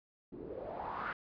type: noise with low-pass filter sweep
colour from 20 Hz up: white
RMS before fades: -42 dBFS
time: 0.32-1.13 s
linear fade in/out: 5 ms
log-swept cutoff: 310 to 1500 Hz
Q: 4.7
effects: resampled to 11025 Hz